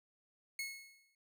sawtooth tone with exponential decay, 2182 Hz, C#7, 28 cents flat, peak -33 dBFS, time 0.59-1.15 s, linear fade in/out 2 ms, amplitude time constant 120 ms, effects none

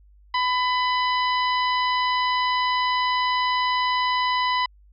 harmonic tone, 1000 Hz, B5, 21 cents sharp, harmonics 1 / 2 / 3 / 4 / 5, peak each -21 / -27 / -31 / -33 / -35 dBFS, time 0.34-4.66 s, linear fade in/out 5 ms, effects added 50 Hz sine -50 dBFS peak until 4.92 s

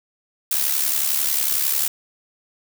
blue noise with amplitude modulation, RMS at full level -18 dBFS, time 0.51-1.88 s, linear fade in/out 5 ms, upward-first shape sine, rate 71.1 Hz, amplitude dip 65%, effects none

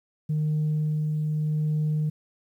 sine tone with tremolo, 153 Hz, D#3, 29 cents flat, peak -20 dBFS, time 0.29-2.1 s, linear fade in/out 10 ms, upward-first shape sine, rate 0.83 Hz, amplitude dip 25%, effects tanh soft clip ceiling -20 dBFS + 10-bit

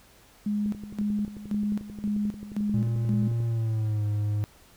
sine tone with tremolo, 207.7 Hz, G#3, in tune, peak -24 dBFS, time 0.46-3.28 s, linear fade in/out 5 ms, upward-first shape square, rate 1.9 Hz, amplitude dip 80%
click train, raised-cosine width 3 ms, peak -28 dBFS, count 32, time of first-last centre 0.66-3.403 s, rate 11.3 Hz
triangle tone with pitch glide, 116.54 to 104.43 Hz, A#2 to G#2, 0 to +10 cents, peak -22 dBFS, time 2.74-4.44 s, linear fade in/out 0 ms, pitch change -190 cents, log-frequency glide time 3.46-4.05 s
effects pink hiss -56 dBFS RMS until 4.76 s

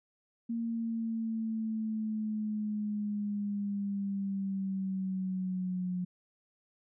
sine linear sweep, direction down, 231.7 to 180 Hz, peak -31 dBFS, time 0.49-6.05 s, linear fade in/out 10 ms, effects none

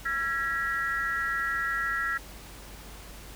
sine tone cluster, 1356 / 1654 / 1920 Hz, E6 / G#6 / B6, +49 / -8 / -49 cents, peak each -31 dBFS, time 0.05-2.18 s, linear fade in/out 10 ms, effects added 50 Hz sine -46 dBFS peak until 3.35 s + pink hiss -47 dBFS RMS until 3.35 s

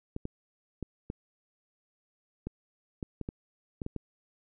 clicks, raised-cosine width 3 ms, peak -22 dBFS, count 11, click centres 0.164 / 0.254 / 0.827 / 1.101 / 2.47 / 3.028 / 3.213 / 3.289 / 3.818 / 3.864 / 3.963 s, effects none

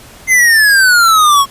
square exponential sweep, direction down, 2093 to 1089 Hz, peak -6 dBFS, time 0.27-1.46 s, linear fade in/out 50 ms, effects pink hiss -37 dBFS RMS until 1.5 s + resampled to 32000 Hz

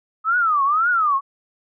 sine tone with vibrato, 1261 Hz, D#6, 23 cents sharp, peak -15 dBFS, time 0.24-1.21 s, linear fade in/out 50 ms, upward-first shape triangle, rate 1.9 Hz, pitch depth 280 cents each way, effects none

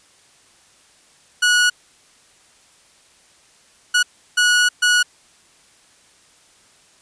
sawtooth tone bursts at uneven times, 1462 Hz, F#6, 21 cents flat, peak -9 dBFS, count 4, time 1.42-1.7 / 3.94-4.03 / 4.37-4.69 / 4.82-5.03 s, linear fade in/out 10 ms, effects white hiss -53 dBFS RMS until 7.01 s + resampled to 22050 Hz

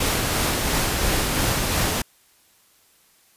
pink noise with tremolo, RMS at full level -21 dBFS, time 0-2.02 s, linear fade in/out 5 ms, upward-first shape sine, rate 2.9 Hz, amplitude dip 25%, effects white hiss -58 dBFS RMS until 3.36 s + resampled to 32000 Hz

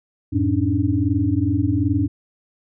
sine tone cluster, 90 / 108.8 / 276.7 / 299.3 Hz, F#2 / A2 / C#4 / D4, -47 / -19 / -3 / +33 cents, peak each -22 dBFS, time 0.32-2.08 s, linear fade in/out 20 ms, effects none

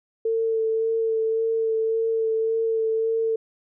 sine tone with vibrato, 447.9 Hz, A4, 31 cents sharp, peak -20 dBFS, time 0.25-3.36 s, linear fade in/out 5 ms, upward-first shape sine, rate 1.8 Hz, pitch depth 15 cents each way, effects none

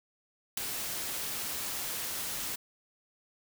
white noise with ADSR envelope, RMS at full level -28 dBFS, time 0.57-2.56 s, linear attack 5 ms, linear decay 6 ms, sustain -8 dB, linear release 10 ms, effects none

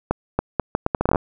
accelerating click train, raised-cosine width 1 ms, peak -4 dBFS, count 13, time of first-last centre 0.11-1.158 s, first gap 280 ms, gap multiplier 0.74, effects none

